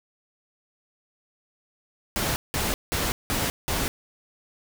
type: noise bursts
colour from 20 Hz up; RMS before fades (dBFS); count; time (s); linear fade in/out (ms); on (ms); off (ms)
pink; -26; 5; 2.16-3.88; 0; 200; 180
effects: none